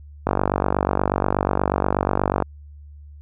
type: click train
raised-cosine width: 1 ms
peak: -4 dBFS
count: 105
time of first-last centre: 0.27-2.423 s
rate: 48.3 Hz
effects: added 73 Hz sine -39 dBFS peak until 3.21 s